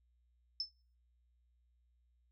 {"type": "tone with exponential decay", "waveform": "sine", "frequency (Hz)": 5274, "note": "E8", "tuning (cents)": 0, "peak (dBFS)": -31, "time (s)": [0.6, 0.71], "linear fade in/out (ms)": 2, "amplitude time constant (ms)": 23, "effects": ["noise-tail reverb RT60 0.4 s tail -20 dB re dry", "added 60 Hz sine -70 dBFS peak until 2.31 s"]}